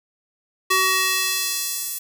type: tone with high-pass filter sweep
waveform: square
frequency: 376.7 Hz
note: F#4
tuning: 31 cents sharp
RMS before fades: -22 dBFS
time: 0.7-1.99 s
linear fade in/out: 10 ms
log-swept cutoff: 1000 to 9600 Hz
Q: 0.72
effects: 7-bit